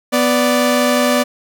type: tone pair together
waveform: sawtooth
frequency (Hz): 247.4 / 585.9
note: B3 / D5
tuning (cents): +3 / -4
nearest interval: octave + minor third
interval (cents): 1493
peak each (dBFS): -11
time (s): 0.12-1.24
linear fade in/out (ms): 20
effects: none